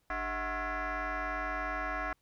sine tone with frequency modulation, 296.4 Hz, D4, 16 cents sharp, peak -31 dBFS, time 0.1-2.13 s, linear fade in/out 2 ms, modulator 345 Hz, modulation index 4.9, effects tanh soft clip ceiling -29 dBFS + pink hiss -75 dBFS RMS until 2.21 s

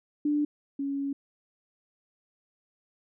sine tone pair in turn, 295 / 278.4 Hz, D4 / C#4, +8 / +8 cents, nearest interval minor second, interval 100 cents, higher first, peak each -23 / -28 dBFS, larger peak first, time 0.25-0.45 / 0.79-1.13 s, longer second, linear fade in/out 5 ms, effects none

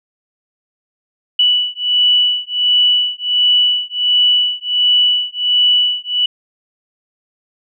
sine beating tone pair, 2957 / 2958.4 Hz, F#7 / F#7, -2 / -1 cents, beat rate 1.4 Hz, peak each -14 dBFS, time 1.39-6.26 s, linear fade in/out 5 ms, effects none

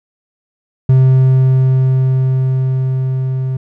triangle tone with level ramp, 130.81 Hz, C3, in tune, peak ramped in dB -3 to -13 dBFS, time 0.89-3.57 s, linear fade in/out 5 ms, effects none

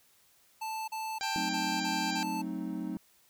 square tone bursts, 880 Hz, A5, in tune, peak -35 dBFS, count 6, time 0.61-2.42 s, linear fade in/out 10 ms, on 270 ms, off 38 ms
harmonic tone, 790 Hz, G5, 13 cents sharp, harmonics 1 / 2 / 3 / 4 / 5 / 6 / 7 / 8 / 9, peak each -38 / -39 / -41 / -45 / -42 / -40 / -50 / -50 / -45 dBFS, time 1.21-2.23 s, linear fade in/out 0 ms
triangle chord, F# diminished seventh, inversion none, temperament equal, 185 / 220 / 261.6 / 311.1 Hz, F#3 / A3 / C4 / Eb4, 0 / 0 / 0 / 0 cents, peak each -37 / -38 / -38 / -36 dBFS, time 1.36-2.97 s, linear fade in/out 0 ms
effects white hiss -65 dBFS RMS until 3.29 s

